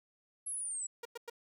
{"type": "exponential sweep", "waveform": "sine", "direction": "down", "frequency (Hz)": [11175, 7700], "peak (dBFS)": -36, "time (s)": [0.46, 0.87], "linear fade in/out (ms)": 10}
{"type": "tone bursts", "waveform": "sawtooth", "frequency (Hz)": 471, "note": "A#4", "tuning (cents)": 18, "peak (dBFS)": -37, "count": 3, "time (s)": [1.03, 1.299], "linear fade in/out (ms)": 5, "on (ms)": 23, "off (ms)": 100}
{"effects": []}